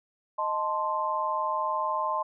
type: chord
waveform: sine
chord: A diminished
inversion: second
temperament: equal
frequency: 622.3 / 880 / 1046.5 Hz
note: Eb5 / A5 / C6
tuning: 0 / 0 / 0 cents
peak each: -33 / -31 / -28 dBFS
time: 0.38-2.23 s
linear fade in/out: 10 ms
effects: none

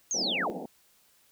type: linear sweep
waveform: sine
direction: down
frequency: 6630 to 300 Hz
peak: -27 dBFS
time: 0.11-0.5 s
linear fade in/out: 0 ms
type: band-pass noise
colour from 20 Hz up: pink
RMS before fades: -37 dBFS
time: 0.14-0.66 s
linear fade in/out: 5 ms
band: 170 to 840 Hz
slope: 96 dB/octave
effects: white hiss -64 dBFS RMS until 1.31 s

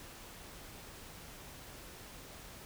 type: silence
effects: pink hiss -51 dBFS RMS until 2.65 s

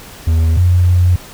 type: tone pair in turn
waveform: triangle / sine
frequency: 81 / 89.35 Hz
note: E2 / F2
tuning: -30 / +40 cents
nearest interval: major second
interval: 170 cents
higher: second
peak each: -7 dBFS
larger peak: neither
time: 0.27-0.57 / 0.57-1.16 s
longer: second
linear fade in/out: 5 ms
effects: pink hiss -35 dBFS RMS until 1.33 s

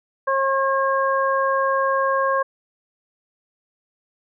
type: harmonic tone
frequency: 540 Hz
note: C#5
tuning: 45 cents flat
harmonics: 1 / 2 / 3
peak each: -21 / -20 / -26 dBFS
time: 0.27-2.43 s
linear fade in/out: 10 ms
effects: none

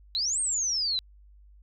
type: exponential two-way sweep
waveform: sine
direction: up then down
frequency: 3900 to 8690 to 3900 Hz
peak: -25 dBFS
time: 0.15-0.99 s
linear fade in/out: 0 ms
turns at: 0.4 s
effects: added 50 Hz sine -51 dBFS peak until 1.62 s

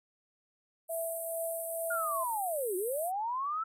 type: band-pass noise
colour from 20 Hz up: white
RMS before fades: -42 dBFS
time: 0.88-3.12 s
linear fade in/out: 50 ms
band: 8300 to 14000 Hz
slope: 96 dB/octave
type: tone with tremolo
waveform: sine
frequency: 659.3 Hz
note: E5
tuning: in tune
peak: -32 dBFS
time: 0.89-2.24 s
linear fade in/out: 10 ms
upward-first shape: triangle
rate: 2.3 Hz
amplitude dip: 50%
type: linear two-way sweep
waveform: sine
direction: down then up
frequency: 1446 to 350.1 to 1339 Hz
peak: -31 dBFS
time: 1.9-3.64 s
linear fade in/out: 10 ms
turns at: 2.76 s
effects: none

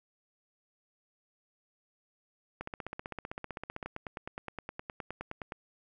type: two click trains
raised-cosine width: 0.5 ms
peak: -23 / -23 dBFS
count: 17 / 20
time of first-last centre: 3.86-5.521 / 2.61-3.828 s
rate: 9.63 / 15.6 Hz
effects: none

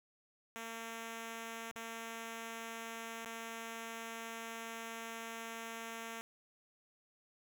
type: tone with dropouts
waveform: 5% pulse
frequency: 227.8 Hz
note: A#3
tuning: 40 cents flat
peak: -32 dBFS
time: 0.56-6.21 s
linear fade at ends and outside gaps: 0 ms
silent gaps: 1.714-1.759 / 3.247-3.259 s
effects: none

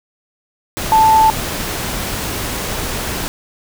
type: tone in noise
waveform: sine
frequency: 880 Hz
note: A5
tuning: in tune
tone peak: -7 dBFS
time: 0.92-1.3 s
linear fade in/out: 0 ms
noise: pink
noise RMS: -22 dBFS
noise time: 0.77-3.28 s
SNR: +12 dB
effects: none

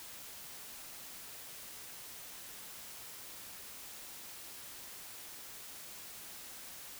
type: silence
effects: white hiss -49 dBFS RMS until 6.99 s

